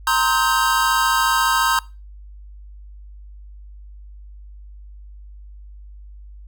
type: chord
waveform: square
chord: C minor seventh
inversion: third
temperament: equal with one note detuned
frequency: 932.3 / 1046.5 / 1273.6 / 1568 Hz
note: Bb5 / C6 / Eb6 / G6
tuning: 0 / 0 / +40 / 0 cents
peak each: -22 dBFS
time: 0.07-1.79 s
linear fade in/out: 2 ms
effects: noise-tail reverb RT60 0.3 s tail -22 dB re dry + added 50 Hz sine -37 dBFS peak until 6.47 s